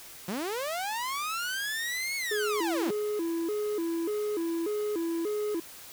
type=linear two-way sweep; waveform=sawtooth; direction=up then down; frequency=170 to 2217 to 170.1 Hz; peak=-27 dBFS; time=0.28-2.91 s; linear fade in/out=5 ms; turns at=2.16 s
type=tone with vibrato; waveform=triangle; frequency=374.2 Hz; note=F#4; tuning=20 cents sharp; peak=-26 dBFS; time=2.31-5.6 s; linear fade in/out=5 ms; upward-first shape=square; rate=1.7 Hz; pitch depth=200 cents each way
effects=white hiss -47 dBFS RMS until 5.92 s